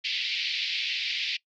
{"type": "band-pass noise", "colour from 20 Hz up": "pink", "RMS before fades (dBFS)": -30, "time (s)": [0.04, 1.37], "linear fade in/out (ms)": 10, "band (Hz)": [2200, 4700], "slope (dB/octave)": 48, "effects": ["noise-tail reverb RT60 0.1 s tail -22 dB re dry", "Opus 48 kbps"]}